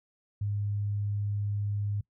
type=tone; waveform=sine; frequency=102.5 Hz; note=G#2; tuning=22 cents flat; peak=-28 dBFS; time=0.41-2.01 s; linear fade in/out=5 ms; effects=noise-tail reverb RT60 0.1 s tail -22 dB re dry